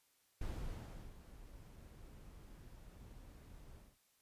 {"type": "noise with ADSR envelope", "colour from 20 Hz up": "brown", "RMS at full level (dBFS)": -42, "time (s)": [0.41, 3.98], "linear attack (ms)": 4, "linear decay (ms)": 720, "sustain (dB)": -14, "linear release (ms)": 210, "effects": ["white hiss -75 dBFS RMS until 4.21 s", "resampled to 32000 Hz"]}